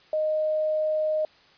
sine tone, 619 Hz, D#5, 9 cents flat, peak -22 dBFS, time 0.13-1.25 s, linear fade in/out 2 ms, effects white hiss -56 dBFS RMS until 1.57 s + resampled to 11025 Hz

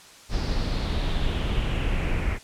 brown noise with low-pass filter sweep, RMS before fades -25 dBFS, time 0.29-2.39 s, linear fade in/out 50 ms, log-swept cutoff 5200 to 2200 Hz, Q 3.6, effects white hiss -48 dBFS RMS until 2.43 s + low-pass 8000 Hz 12 dB/octave

